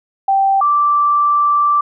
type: tone pair in turn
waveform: sine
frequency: 781 / 1170.2 Hz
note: G5 / D6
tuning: -7 / -7 cents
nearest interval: perfect fifth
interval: 700 cents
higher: second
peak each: -10 dBFS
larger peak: neither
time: 0.28-0.61 / 0.61-1.81 s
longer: second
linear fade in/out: 5 ms
effects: none